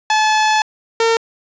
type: tone pair in turn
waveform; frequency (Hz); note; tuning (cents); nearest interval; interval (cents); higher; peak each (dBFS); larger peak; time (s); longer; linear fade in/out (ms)
sawtooth; 862 / 455.7; A5 / A#4; -36 / -39; major seventh; 1103; first; -8; neither; 0.1-0.62 / 1-1.17; first; 2
effects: resampled to 16000 Hz + 7-bit

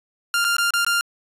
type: tone with dropouts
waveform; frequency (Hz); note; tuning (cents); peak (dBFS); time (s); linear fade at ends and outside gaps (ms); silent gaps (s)
sawtooth; 1396.9; F6; 0; -14; 0.34-1.01; 1; 0.444-0.448 / 0.567-0.583 / 0.706-0.737 / 0.848-0.865
effects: resampled to 32000 Hz

